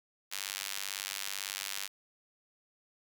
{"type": "tone with high-pass filter", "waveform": "sawtooth", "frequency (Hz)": 98, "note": "G2", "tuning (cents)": 0, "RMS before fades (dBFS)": -39, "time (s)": [0.31, 1.88], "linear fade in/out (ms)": 20, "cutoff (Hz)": 2800, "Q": 0.65, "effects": []}